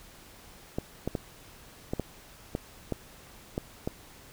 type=clicks; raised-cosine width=2 ms; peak=-16 dBFS; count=9; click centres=0.785 / 1.076 / 1.152 / 1.935 / 1.997 / 2.551 / 2.923 / 3.579 / 3.875 s; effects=pink hiss -52 dBFS RMS until 4.32 s